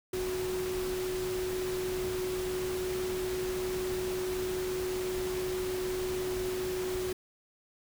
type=tone in noise; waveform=sine; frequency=369 Hz; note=F#4; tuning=5 cents flat; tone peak=-31 dBFS; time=0.13-7.13 s; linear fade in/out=5 ms; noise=pink; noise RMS=-40 dBFS; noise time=0.13-7.13 s; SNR=+6 dB; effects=none